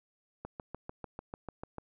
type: click train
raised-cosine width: 1 ms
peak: -26 dBFS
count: 10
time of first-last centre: 0.45-1.783 s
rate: 6.75 Hz
effects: none